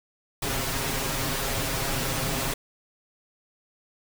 pink noise with comb filter, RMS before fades -28 dBFS, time 0.42-2.54 s, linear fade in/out 5 ms, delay 7.4 ms, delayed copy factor +0.75, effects none

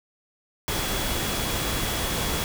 sine tone in noise, 3359 Hz, G#7, 19 cents sharp, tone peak -36 dBFS, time 0.68-2.44 s, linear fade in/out 0 ms, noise pink, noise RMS -27 dBFS, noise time 0.68-2.44 s, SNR -12 dB, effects none

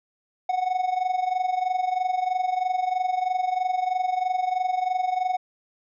triangle tone with amplitude modulation, 738 Hz, F#5, 5 cents flat, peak -17 dBFS, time 0.49-5.37 s, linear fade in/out 5 ms, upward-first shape sine, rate 23.1 Hz, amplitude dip 75%, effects resampled to 16000 Hz

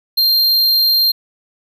square tone, 4186 Hz, C8, in tune, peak -11 dBFS, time 0.17-1.12 s, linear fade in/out 10 ms, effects none

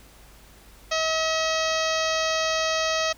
harmonic tone, 640 Hz, D#5, 49 cents sharp, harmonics 1 / 2 / 3 / 4 / 5 / 6 / 7 / 8 / 9 / 10, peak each -26 / -29 / -31 / -32 / -33 / -34 / -34 / -35 / -36 / -36 dBFS, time 0.91-3.13 s, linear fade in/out 10 ms, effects added 50 Hz sine -51 dBFS peak until 3.17 s + pink hiss -52 dBFS RMS until 3.17 s

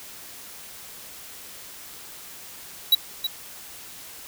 square tone with echo, 3900 Hz, B7, 23 cents flat, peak -13 dBFS, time 2.92-2.95 s, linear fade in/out 5 ms, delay 320 ms, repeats 1, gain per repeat -10 dB, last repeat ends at 3.27 s, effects white hiss -42 dBFS RMS until 4.27 s

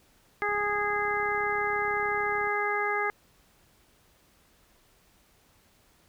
harmonic tone, 412.9 Hz, G#4, 10 cents flat, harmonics 1 / 2 / 3 / 4 / 5, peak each -32 / -32 / -32 / -32 / -32 dBFS, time 0.42-3.1 s, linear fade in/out 0 ms
click train, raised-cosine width 3 ms, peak -37 dBFS, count 68, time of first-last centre 0.49-2.472 s, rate 33.8 Hz
effects pink hiss -63 dBFS RMS until 6.08 s

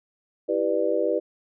sine chord, E minor seventh, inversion none, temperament just, 329.6 / 395.6 / 494.4 / 593.3 Hz, E4 / G4 / B4 / D5, 0 / +16 / +2 / +18 cents, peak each -28 / -27 / -25 / -26 dBFS, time 0.48-1.2 s, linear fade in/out 20 ms, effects none

